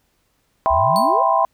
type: chord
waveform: sine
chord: C major seventh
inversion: first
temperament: equal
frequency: 659.3 / 784 / 987.8 / 1046.5 Hz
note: E5 / G5 / B5 / C6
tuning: 0 / 0 / 0 / 0 cents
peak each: -19 dBFS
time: 0.66-1.45 s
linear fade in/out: 0 ms
type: exponential sweep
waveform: sine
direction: up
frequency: 61.74 to 581 Hz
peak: -23 dBFS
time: 0.7-1.23 s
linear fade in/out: 10 ms
type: tone with exponential decay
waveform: sawtooth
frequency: 4435 Hz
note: C#8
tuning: in tune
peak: -20 dBFS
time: 0.96-1.19 s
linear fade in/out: 0 ms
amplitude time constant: 48 ms
effects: pink hiss -65 dBFS RMS until 1.53 s